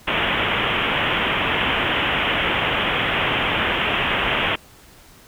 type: low-pass noise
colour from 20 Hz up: white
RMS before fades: -21 dBFS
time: 0.07-4.56 s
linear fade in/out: 10 ms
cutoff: 3300 Hz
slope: 96 dB/octave
effects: pink hiss -48 dBFS RMS until 5.27 s